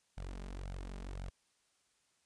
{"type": "tone with flanger", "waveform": "sawtooth", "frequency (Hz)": 46.25, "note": "F#1", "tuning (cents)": 0, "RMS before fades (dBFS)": -44, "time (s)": [0.17, 1.3], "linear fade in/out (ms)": 10, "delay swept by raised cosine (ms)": [1.3, 5], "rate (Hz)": 1.9, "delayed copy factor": 0.7, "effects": ["white hiss -75 dBFS RMS until 2.25 s", "resampled to 22050 Hz"]}